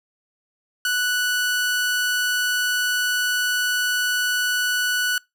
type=tone; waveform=sawtooth; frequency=1480 Hz; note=F#6; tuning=in tune; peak=-16 dBFS; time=0.85-5.18 s; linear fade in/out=2 ms; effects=noise-tail reverb RT60 0.2 s tail -24 dB re dry